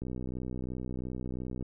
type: click train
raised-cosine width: 3 ms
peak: -25 dBFS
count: 102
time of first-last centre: 0.02-1.626 s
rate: 62.9 Hz
effects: none